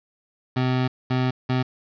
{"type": "tone bursts at uneven times", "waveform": "25% pulse", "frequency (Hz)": 127.9, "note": "C3", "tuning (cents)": -39, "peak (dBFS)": -16, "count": 3, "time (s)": [[0.56, 0.88], [1.1, 1.31], [1.49, 1.63]], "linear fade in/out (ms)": 10, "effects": ["resampled to 11025 Hz", "7-bit"]}